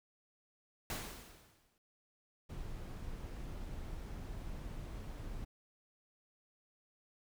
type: noise with exponential decay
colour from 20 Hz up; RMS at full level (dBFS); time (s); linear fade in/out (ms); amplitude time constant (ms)
pink; -39; 0.9-1.78; 1; 190
type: noise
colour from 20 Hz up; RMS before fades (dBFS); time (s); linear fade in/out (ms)
brown; -44; 2.49-5.45; 10
effects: none